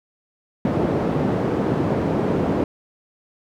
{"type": "band-pass noise", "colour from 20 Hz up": "white", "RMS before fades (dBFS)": -21, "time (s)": [0.65, 2.64], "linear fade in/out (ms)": 2, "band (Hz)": [120, 390], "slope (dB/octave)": 12, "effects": []}